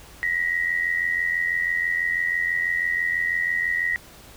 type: tone pair together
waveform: sine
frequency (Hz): 1889.4 / 1975.5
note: A#6 / B6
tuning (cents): +23 / 0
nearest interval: minor second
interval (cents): 77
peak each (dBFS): -23 / -25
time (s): 0.23-3.96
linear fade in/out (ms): 0
effects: added 53 Hz sine -51 dBFS peak until 4.36 s + pink hiss -47 dBFS RMS until 4.36 s